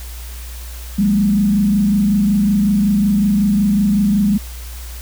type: tone with frequency modulation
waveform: sine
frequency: 203.2 Hz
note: G#3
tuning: 38 cents flat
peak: -11 dBFS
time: 0.98-4.38 s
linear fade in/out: 10 ms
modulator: 25.4 Hz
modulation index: 0.71
effects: added 60 Hz sine -28 dBFS peak until 5.01 s + white hiss -37 dBFS RMS until 5.01 s